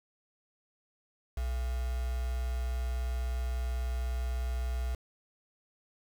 sine tone with quantisation, 61.8 Hz, B1, 2 cents sharp, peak -30 dBFS, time 1.37-4.95 s, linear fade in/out 5 ms, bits 7, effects none

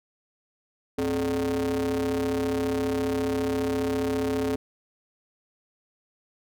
square ring-modulated tone, 82.41 Hz, E2, in tune, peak -22 dBFS, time 0.98-4.56 s, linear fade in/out 5 ms, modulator 347 Hz, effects none

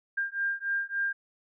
sine beating tone pair, 1598 / 1601.5 Hz, G6 / G6, +33 / +37 cents, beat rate 3.5 Hz, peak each -31 dBFS, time 0.17-1.13 s, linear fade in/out 10 ms, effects none

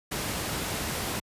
pink noise, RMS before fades -31 dBFS, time 0.11-1.2 s, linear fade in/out 10 ms, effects high-pass 60 Hz 12 dB/octave + resampled to 32000 Hz

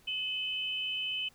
sine tone pair together, 2583 / 3027 Hz, E7 / F#7, -36 / +39 cents, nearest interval minor third, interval 275 cents, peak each -37 / -33 dBFS, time 0.07-1.29 s, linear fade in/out 10 ms, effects pink hiss -63 dBFS RMS until 1.34 s

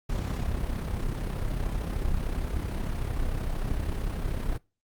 brown noise with amplitude modulation, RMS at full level -27 dBFS, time 0.09-4.58 s, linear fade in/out 10 ms, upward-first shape sine, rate 33.2 Hz, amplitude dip 50%, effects noise-tail reverb RT60 0.3 s tail -24 dB re dry + Opus 48 kbps

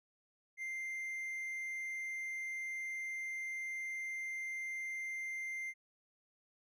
triangle tone, 2093 Hz, C7, in tune, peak -37 dBFS, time 0.57-5.74 s, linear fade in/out 50 ms, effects none

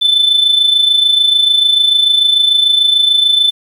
sine tone with amplitude modulation, 3520 Hz, A7, in tune, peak -3 dBFS, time 0.01-3.51 s, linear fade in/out 20 ms, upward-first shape sine, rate 26.8 Hz, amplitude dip 65%, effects tanh soft clip ceiling -4 dBFS + 7-bit

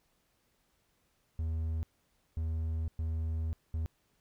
triangle tone bursts at uneven times, 80.4 Hz, E2, 43 cents flat, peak -29 dBFS, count 4, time 1.39-1.83 / 2.37-2.88 / 2.99-3.53 / 3.74-3.86 s, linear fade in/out 0 ms, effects pink hiss -74 dBFS RMS until 4.2 s

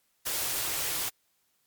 white band-stop noise, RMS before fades -31 dBFS, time 0.25-1.1 s, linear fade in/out 20 ms, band 170 to 260 Hz, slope 96 dB/octave, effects white hiss -72 dBFS RMS until 1.66 s + MP3 96 kbps

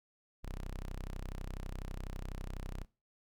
sawtooth tone, 32.06 Hz, C1, 34 cents flat, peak -36 dBFS, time 0.43-2.85 s, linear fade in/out 20 ms, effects noise-tail reverb RT60 0.3 s tail -20 dB re dry

